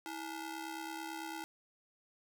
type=ring-modulated tone; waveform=sawtooth; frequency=583 Hz; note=D5; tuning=13 cents flat; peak=-34 dBFS; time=0.06-1.44 s; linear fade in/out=0 ms; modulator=257 Hz; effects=none